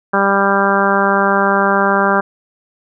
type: harmonic tone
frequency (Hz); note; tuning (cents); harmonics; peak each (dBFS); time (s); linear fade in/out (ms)
197.7; G3; +15; 1 / 2 / 3 / 4 / 5 / 6 / 7 / 8; -19 / -19 / -19 / -19 / -19 / -19 / -19 / -19; 0.13-2.21; 10
effects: none